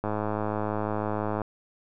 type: click train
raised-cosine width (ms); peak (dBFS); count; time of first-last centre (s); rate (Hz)
1; -15; 147; 0.04-1.417; 106
effects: none